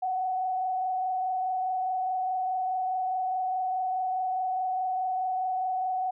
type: tone with frequency modulation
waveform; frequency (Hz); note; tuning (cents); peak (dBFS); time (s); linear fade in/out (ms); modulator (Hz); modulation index
sine; 746; F#5; +14; -26; 0.02-6.11; 10; 24.8; 0.59
effects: none